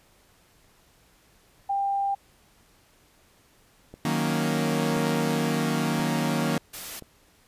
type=tone; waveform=sine; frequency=794 Hz; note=G5; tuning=22 cents sharp; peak=-23 dBFS; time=1.69-2.15 s; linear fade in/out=10 ms
type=click train; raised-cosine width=2 ms; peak=-28 dBFS; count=4; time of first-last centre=3.94-7.023 s; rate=0.973 Hz
type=chord; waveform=sawtooth; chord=D# minor seventh; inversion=none; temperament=equal; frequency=155.56 / 185 / 233.1 / 277.2 Hz; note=D#3 / F#3 / A#3 / C#4; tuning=0 / 0 / 0 / 0 cents; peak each=-24 / -27 / -23 / -28 dBFS; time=4.05-6.58 s; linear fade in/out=2 ms
type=noise; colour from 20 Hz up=white; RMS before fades=-37 dBFS; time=6.73-7 s; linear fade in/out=10 ms
effects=pink hiss -60 dBFS RMS until 7.47 s + resampled to 32000 Hz